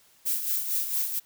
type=noise with tremolo; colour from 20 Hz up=violet; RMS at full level=-26 dBFS; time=0.25-1.2 s; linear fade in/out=20 ms; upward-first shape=sine; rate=4.4 Hz; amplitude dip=55%; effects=white hiss -60 dBFS RMS until 1.25 s